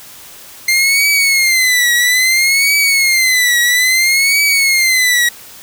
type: tone with vibrato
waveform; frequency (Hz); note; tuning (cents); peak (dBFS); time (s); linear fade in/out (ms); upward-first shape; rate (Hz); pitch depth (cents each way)
sawtooth; 2093; C7; 0; -6; 0.68-5.29; 5; triangle; 0.6; 160
effects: white hiss -36 dBFS RMS until 5.62 s